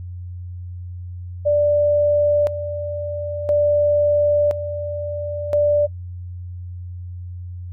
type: tone with tremolo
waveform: sine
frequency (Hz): 587.3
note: D5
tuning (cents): 0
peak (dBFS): -13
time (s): 1.45-5.87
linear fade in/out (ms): 20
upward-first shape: square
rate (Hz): 0.49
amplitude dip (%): 70
effects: noise-tail reverb RT60 0.1 s tail -21 dB re dry + added 89 Hz sine -29 dBFS peak until 7.72 s